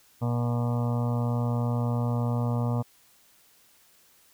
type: harmonic tone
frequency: 119.8 Hz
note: A#2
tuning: 48 cents sharp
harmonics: 1 / 2 / 4 / 5 / 6 / 7 / 8 / 9 / 10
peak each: -25 / -31 / -37 / -39 / -41 / -42 / -43 / -44 / -45 dBFS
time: 0.21-2.83 s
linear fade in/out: 20 ms
effects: white hiss -60 dBFS RMS until 4.33 s